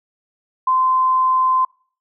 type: tone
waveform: sine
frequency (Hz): 1034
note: C6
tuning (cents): -21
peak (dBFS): -13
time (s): 0.67-1.65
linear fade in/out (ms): 5
effects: noise-tail reverb RT60 0.5 s tail -26 dB re dry